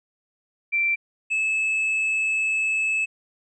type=tone pair in turn; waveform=sine / triangle; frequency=2349 / 2604 Hz; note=D7 / E7; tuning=0 / -22 cents; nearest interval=major second; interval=178 cents; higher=second; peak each=-19 dBFS; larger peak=neither; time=0.72-0.96 / 1.3-3.06 s; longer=second; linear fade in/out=20 ms; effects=resampled to 22050 Hz